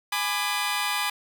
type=chord; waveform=15% pulse; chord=G# diminished; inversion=none; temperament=just; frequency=830.6 / 996.7 / 1196.1 Hz; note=G#5 / B5 / D6; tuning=0 / +16 / +31 cents; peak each=-23 dBFS; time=0.12-1.1 s; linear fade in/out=5 ms; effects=none